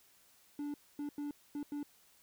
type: tone bursts at uneven times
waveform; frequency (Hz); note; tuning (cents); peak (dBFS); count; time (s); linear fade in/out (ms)
triangle; 290.8; D4; -17; -35; 5; 0.59-0.74 / 0.99-1.09 / 1.18-1.31 / 1.55-1.63 / 1.72-1.83; 2
effects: white hiss -66 dBFS RMS until 2.22 s